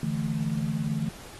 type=chord; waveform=sine; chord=D suspended second; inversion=none; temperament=equal; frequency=146.83 / 164.81 / 220 Hz; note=D3 / E3 / A3; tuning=0 / 0 / 0 cents; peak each=-30 dBFS; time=0.03-1.09 s; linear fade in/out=2 ms; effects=pink hiss -46 dBFS RMS until 1.39 s + AAC 32 kbps